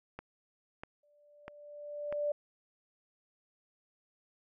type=click train; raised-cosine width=0.5 ms; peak=-27 dBFS; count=4; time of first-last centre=0.19-2.125 s; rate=1.55 Hz
type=tone with exponential growth; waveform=sine; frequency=587.3 Hz; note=D5; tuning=in tune; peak=-28 dBFS; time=1.03-2.32 s; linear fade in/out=5 ms; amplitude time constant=280 ms
effects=none